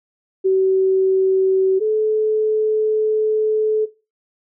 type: tone pair in turn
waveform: sine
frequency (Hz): 380.4 / 432.1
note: F#4 / A4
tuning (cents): +48 / -31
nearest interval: major second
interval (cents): 221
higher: second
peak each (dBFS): -12 / -15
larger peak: first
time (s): 0.44-1.8 / 1.8-3.86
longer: second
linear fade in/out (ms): 20
effects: noise-tail reverb RT60 0.3 s tail -17 dB re dry